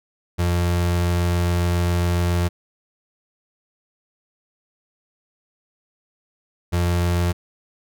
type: tone pair in turn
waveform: 35% pulse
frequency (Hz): 87.31 / 87.31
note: F2 / F2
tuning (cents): 0 / 0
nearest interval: unison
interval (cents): 0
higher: neither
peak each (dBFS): -16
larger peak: neither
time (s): 0.38-2.49 / 6.72-7.33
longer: first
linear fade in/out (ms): 20
effects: none